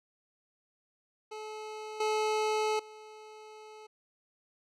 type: tone with level steps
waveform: 25% pulse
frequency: 430.7 Hz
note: A4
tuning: 37 cents flat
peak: -36 / -24 / -44 dBFS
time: 1.31-3.87 s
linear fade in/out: 10 ms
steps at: 2 / 2.79 s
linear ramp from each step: 5 ms
effects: low-pass 7000 Hz 12 dB/octave